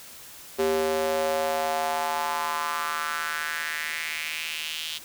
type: tone with high-pass filter sweep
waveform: square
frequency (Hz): 78.8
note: D#2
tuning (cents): +23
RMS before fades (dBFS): -28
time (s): 0.58-4.99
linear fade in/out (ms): 20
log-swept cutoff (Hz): 390 to 3300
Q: 3.4
effects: white hiss -45 dBFS RMS until 5.04 s